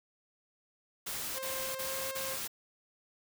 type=noise bursts; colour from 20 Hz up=white; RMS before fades=-38 dBFS; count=4; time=1.06-2.479 s; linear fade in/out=10 ms; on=330 ms; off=33 ms
type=tone with pitch glide; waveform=sawtooth; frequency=528 to 532.6 Hz; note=C5 to C5; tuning=+16 to +31 cents; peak=-35 dBFS; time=1.33-2.38 s; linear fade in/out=50 ms; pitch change=+15 cents; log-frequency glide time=1.82-1.88 s
effects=none